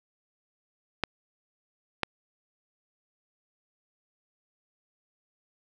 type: clicks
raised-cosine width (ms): 0.3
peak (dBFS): -9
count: 2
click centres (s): 1.037 / 2.033
effects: none